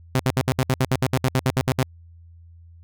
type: tone bursts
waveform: sawtooth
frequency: 130 Hz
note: C3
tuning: 11 cents flat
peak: -13 dBFS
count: 16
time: 0.15-1.828 s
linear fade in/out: 0 ms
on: 43 ms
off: 66 ms
effects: added 84 Hz sine -44 dBFS peak until 2.83 s